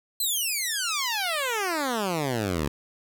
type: exponential sweep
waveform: 10% pulse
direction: down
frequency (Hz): 4186 to 69.3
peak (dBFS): -17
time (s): 0.2-2.68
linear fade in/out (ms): 5
effects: none